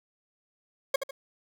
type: tone with echo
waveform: 40% pulse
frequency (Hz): 545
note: C#5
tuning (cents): -29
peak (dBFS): -20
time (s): 0.94-0.96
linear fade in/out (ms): 5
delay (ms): 75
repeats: 2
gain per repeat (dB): -8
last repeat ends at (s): 1.11
effects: none